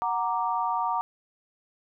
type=chord; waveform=sine; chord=Gb augmented; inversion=none; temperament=equal; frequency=740 / 932.3 / 1174.7 Hz; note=Gb5 / Bb5 / D6; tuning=0 / 0 / 0 cents; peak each=-30 / -27 / -30 dBFS; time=0.02-1.01 s; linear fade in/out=0 ms; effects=none